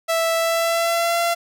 sawtooth tone with pitch glide, 659.3 to 682.9 Hz, E5 to F5, 0 to -39 cents, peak -14 dBFS, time 0.08-1.35 s, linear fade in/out 20 ms, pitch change +61 cents, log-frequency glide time 0.36-1.19 s, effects none

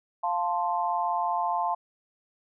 sine chord, F major, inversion none, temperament equal, 698.5 / 880 / 1046.5 Hz, F5 / A5 / C6, 0 / 0 / 0 cents, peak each -29 / -28 / -30 dBFS, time 0.23-1.75 s, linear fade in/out 10 ms, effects none

